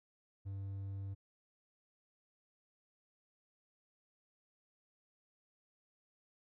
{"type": "tone", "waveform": "triangle", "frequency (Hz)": 98, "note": "G2", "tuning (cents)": 0, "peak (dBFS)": -38, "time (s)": [0.45, 1.15], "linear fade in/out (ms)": 20, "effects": []}